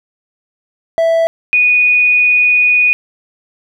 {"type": "tone pair in turn", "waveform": ["triangle", "sine"], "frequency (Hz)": [659.3, 2471], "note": ["E5", "D#7"], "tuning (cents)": [0, -13], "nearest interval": "octave + major seventh", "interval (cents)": 2287, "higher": "second", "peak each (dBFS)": -7, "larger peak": "neither", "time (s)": [[0.98, 1.27], [1.53, 2.93]], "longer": "second", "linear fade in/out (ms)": 0, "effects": []}